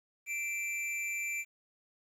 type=tone with amplitude modulation; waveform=square; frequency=2349 Hz; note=D7; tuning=in tune; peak=-32 dBFS; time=0.26-1.45 s; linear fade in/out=50 ms; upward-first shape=sine; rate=281 Hz; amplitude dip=45%; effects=low-pass 11000 Hz 12 dB/octave + 11-bit